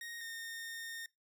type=tone pair in turn; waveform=sawtooth; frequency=1864.7 / 1833.7 Hz; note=A#6 / A#6; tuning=0 / -29 cents; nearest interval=unison; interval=29 cents; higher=first; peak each=-40 / -39 dBFS; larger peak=second; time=0.01-0.21 / 0.21-1.06 s; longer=second; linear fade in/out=2 ms; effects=noise-tail reverb RT60 0.2 s tail -22 dB re dry